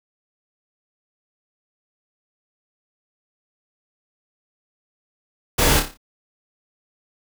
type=noise with echo; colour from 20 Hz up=pink; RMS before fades=-17 dBFS; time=5.58-5.8 s; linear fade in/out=10 ms; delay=29 ms; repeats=6; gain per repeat=-6 dB; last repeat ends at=5.974 s; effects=none